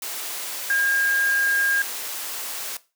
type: tone in noise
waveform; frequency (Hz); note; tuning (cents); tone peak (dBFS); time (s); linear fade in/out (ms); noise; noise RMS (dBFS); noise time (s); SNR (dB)
sine; 1618; G#6; -46; -18; 0.7-1.82; 2; white; -31; 0.02-2.77; +10
effects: noise-tail reverb RT60 0.3 s tail -18 dB re dry + high-pass 400 Hz 12 dB/octave